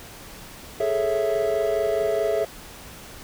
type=chord; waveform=triangle; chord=A major seventh; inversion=third; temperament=equal; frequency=415.3 / 440 / 554.4 / 659.3 Hz; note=G#4 / A4 / C#5 / E5; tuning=0 / 0 / 0 / 0 cents; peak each=-24 / -25 / -27 / -22 dBFS; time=0.8-2.45 s; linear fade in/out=5 ms; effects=pink hiss -42 dBFS RMS until 3.23 s